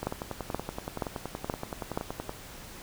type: two click trains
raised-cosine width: 1 ms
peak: -14 / -19 dBFS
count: 5 / 25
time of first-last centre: 0.07-1.975 / 0.03-2.294 s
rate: 2.1 / 10.6 Hz
effects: pink hiss -46 dBFS RMS until 2.82 s